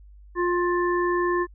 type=harmonic tone; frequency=352.5 Hz; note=F4; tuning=16 cents sharp; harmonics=1 / 3 / 5; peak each=-22 / -26 / -30 dBFS; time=0.35-1.47 s; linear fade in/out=50 ms; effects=added 50 Hz sine -45 dBFS peak until 1.54 s